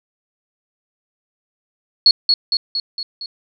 sine tone with echo, 4349 Hz, C#8, 34 cents flat, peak -6 dBFS, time 2.06-2.11 s, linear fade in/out 2 ms, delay 230 ms, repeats 5, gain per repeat -4 dB, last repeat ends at 3.26 s, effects none

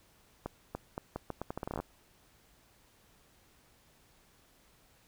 accelerating click train, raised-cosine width 1 ms, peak -22 dBFS, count 16, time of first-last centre 0.46-1.801 s, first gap 290 ms, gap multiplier 0.79, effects pink hiss -65 dBFS RMS until 5.07 s

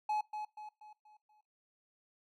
triangle tone with echo, 849 Hz, G#5, 38 cents sharp, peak -29 dBFS, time 0.09-0.21 s, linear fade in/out 5 ms, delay 240 ms, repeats 5, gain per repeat -7 dB, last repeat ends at 1.41 s, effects noise-tail reverb RT60 0.2 s tail -20 dB re dry

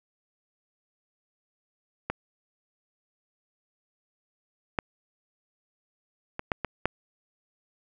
clicks, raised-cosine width 0.5 ms, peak -13 / -10 / -17 / -10 / -14 / -8 dBFS, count 6, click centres 2.1 / 4.788 / 6.394 / 6.518 / 6.647 / 6.856 s, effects none

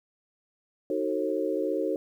sine chord, D# diminished seventh, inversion none, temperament just, 311.1 / 373.4 / 448 / 537.6 Hz, D#4 / F#4 / A4 / C5, 0 / +16 / +31 / +47 cents, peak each -31 dBFS, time 0.9-1.96 s, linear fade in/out 2 ms, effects 10-bit

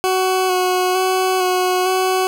20% pulse tone with vibrato, 370 Hz, F#4, in tune, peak -10 dBFS, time 0.04-2.27 s, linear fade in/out 0 ms, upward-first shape square, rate 1.1 Hz, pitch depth 16 cents each way, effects none

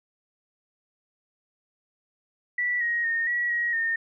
sine tone with pitch steps, 1958 / 1884 / 1840 / 1926 / 1897 / 1828 Hz, B6 / A#6 / A#6 / B6 / A#6 / A#6, -15 / +18 / -23 / -44 / +30 / -34 cents, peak -23 dBFS, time 2.58-3.96 s, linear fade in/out 5 ms, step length 230 ms, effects none

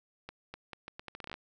accelerating click train, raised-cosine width 0.3 ms, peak -26 dBFS, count 14, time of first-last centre 0.29-1.341 s, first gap 250 ms, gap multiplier 0.77, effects none

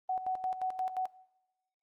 sine tone with tremolo, 747 Hz, F#5, 16 cents sharp, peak -29 dBFS, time 0.09-1.07 s, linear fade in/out 5 ms, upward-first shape square, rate 5.7 Hz, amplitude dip 65%, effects noise-tail reverb RT60 1.0 s tail -22 dB re dry + Opus 24 kbps

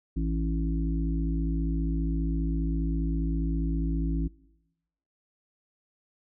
harmonic tone, 54.9 Hz, A1, 3 cents flat, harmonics 1 / 3 / 5 / 6, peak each -27 / -32 / -33 / -39 dBFS, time 0.16-4.28 s, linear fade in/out 10 ms, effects noise-tail reverb RT60 1.0 s tail -23 dB re dry

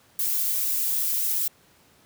violet noise with flanger, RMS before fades -25 dBFS, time 0.19-1.48 s, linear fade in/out 5 ms, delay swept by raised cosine 1.8 to 4.7 ms, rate 1.9 Hz, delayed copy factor +0.9, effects pink hiss -58 dBFS RMS until 2.05 s + high-pass 80 Hz 12 dB/octave

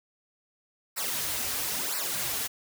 white noise with flanger, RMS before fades -31 dBFS, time 0.96-2.48 s, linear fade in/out 20 ms, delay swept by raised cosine 0.3 to 6.2 ms, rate 1 Hz, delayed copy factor -0.95, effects none

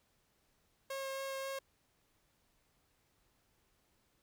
sawtooth tone with vibrato, 540 Hz, C#5, 45 cents flat, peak -35 dBFS, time 0.9-1.59 s, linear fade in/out 5 ms, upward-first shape sine, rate 3.7 Hz, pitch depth 9 cents each way, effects pink hiss -75 dBFS RMS until 4.22 s

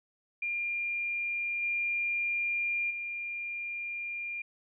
sine tone with level steps, 2400 Hz, D7, 37 cents sharp, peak -30 / -28 / -34 dBFS, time 0.42-4.42 s, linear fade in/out 5 ms, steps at 1.62 / 2.9 s, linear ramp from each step 10 ms, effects none

